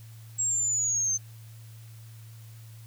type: exponential sweep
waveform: sine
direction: down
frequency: 7650 to 6210 Hz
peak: -24 dBFS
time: 0.38-1.18 s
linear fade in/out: 20 ms
effects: added 112 Hz sine -44 dBFS peak until 2.86 s + white hiss -57 dBFS RMS until 2.86 s